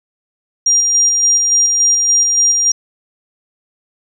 sine tone with tremolo, 5700 Hz, F8, 34 cents sharp, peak -8 dBFS, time 0.66-2.72 s, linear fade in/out 5 ms, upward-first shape square, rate 3.5 Hz, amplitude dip 30%, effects 7-bit

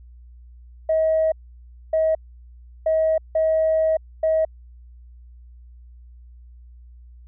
sine tone bursts at uneven times, 637 Hz, D#5, 41 cents sharp, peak -15 dBFS, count 5, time 0.89-1.32 / 1.93-2.15 / 2.86-3.18 / 3.35-3.97 / 4.23-4.45 s, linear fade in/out 5 ms, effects tanh soft clip ceiling -12 dBFS + added 60 Hz sine -42 dBFS peak until 7.27 s

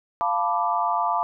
sine chord, B half-diminished seventh, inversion second, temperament equal, 698.5 / 880 / 987.8 / 1174.7 Hz, F5 / A5 / B5 / D6, 0 / 0 / 0 / 0 cents, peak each -26 dBFS, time 0.21-1.23 s, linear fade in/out 0 ms, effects none

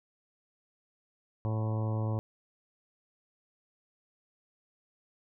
harmonic tone with a mistuned harmonic, 109.6 Hz, A2, 6 cents flat, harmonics 1 / 2 / 3 / 4 / 5 / 6 / 7 / 8 / 9 / 10, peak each -29 / -40 / -42 / -45 / -42 / -50 / -48 / -49 / -47 / -52 dBFS, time 1.45-2.19 s, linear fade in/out 0 ms, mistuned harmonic 7, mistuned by -37 cents, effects none

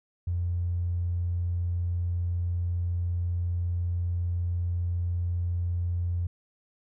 triangle tone with tanh clipping, 87.31 Hz, F2, in tune, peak -25 dBFS, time 0.27-6.27 s, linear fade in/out 5 ms, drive 2 dB, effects none

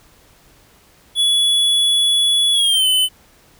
square tone with pitch glide, 3400 to 3029 Hz, G#7 to F#7, +40 to +40 cents, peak -13 dBFS, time 1.15-3.09 s, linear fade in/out 50 ms, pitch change -200 cents, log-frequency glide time 2.53-2.87 s, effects pink hiss -51 dBFS RMS until 3.59 s

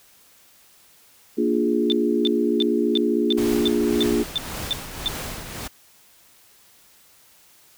sine chord, Bb dominant seventh, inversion none, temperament equal, 233.1 / 293.7 / 349.2 / 415.3 Hz, Bb3 / D4 / F4 / Ab4, 0 / 0 / 0 / 0 cents, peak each -23 / -24 / -23 / -24 dBFS, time 1.37-4.24 s, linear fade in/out 20 ms
sine tone bursts, 3555 Hz, A7, 17 cents sharp, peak -19 dBFS, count 10, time 1.9-5.08 s, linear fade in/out 0 ms, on 21 ms, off 330 ms
pink noise with tremolo, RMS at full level -30 dBFS, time 3.37-5.68 s, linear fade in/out 10 ms, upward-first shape triangle, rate 1.8 Hz, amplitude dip 55%
effects white hiss -54 dBFS RMS until 7.77 s

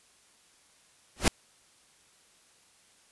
pink noise with exponential growth, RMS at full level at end -17 dBFS, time 1.16-1.28 s, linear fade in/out 2 ms, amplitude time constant 24 ms, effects white hiss -62 dBFS RMS until 3.11 s + resampled to 24000 Hz

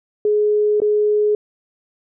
sine tone with dropouts, 420 Hz, G#4, 19 cents sharp, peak -13 dBFS, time 0.25-1.35 s, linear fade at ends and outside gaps 2 ms, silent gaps 0.802-0.818 s, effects none

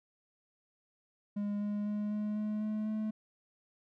triangle tone with pitch steps, 205 / 206.8 / 208.6 / 210.4 / 212.2 / 214.1 / 215.9 Hz, G#3 / G#3 / G#3 / G#3 / G#3 / A3 / A3, -22 / -7 / +8 / +23 / +38 / -47 / -33 cents, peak -30 dBFS, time 1.36-3.11 s, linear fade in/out 10 ms, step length 250 ms, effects none

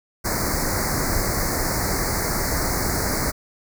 pink band-stop noise, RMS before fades -23 dBFS, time 0.24-3.32 s, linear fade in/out 20 ms, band 2200 to 4300 Hz, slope 96 dB/octave, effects none

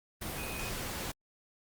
sine tone in noise, 2500 Hz, D#7, 8 cents sharp, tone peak -42 dBFS, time 0.37-0.7 s, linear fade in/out 10 ms, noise pink, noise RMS -38 dBFS, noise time 0.21-1.12 s, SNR -7 dB, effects Opus 32 kbps

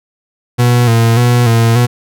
40% pulse tone with vibrato, 118.2 Hz, A#2, 24 cents sharp, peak -6 dBFS, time 0.58-1.87 s, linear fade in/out 20 ms, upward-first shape square, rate 1.7 Hz, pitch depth 49 cents each way, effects none

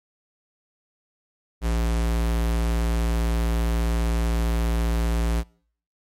square tone, 57.2 Hz, A#1, 32 cents flat, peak -21 dBFS, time 1.61-5.44 s, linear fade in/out 50 ms, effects noise-tail reverb RT60 0.6 s tail -26 dB re dry + MP3 64 kbps

